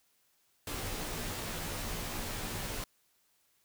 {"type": "noise with comb filter", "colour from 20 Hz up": "pink", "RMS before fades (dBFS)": -38, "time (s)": [0.67, 2.84], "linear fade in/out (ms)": 2, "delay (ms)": 15, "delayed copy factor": -0.85, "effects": ["white hiss -72 dBFS RMS until 3.64 s"]}